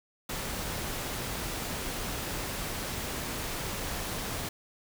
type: noise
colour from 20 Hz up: pink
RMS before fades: -35 dBFS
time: 0.29-4.49 s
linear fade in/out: 5 ms
effects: none